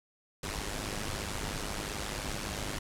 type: noise with amplitude modulation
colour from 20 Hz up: pink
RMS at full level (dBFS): -33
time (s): 0.43-2.79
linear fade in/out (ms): 5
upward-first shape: sine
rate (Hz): 103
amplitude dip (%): 70
effects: low-pass 10000 Hz 12 dB/octave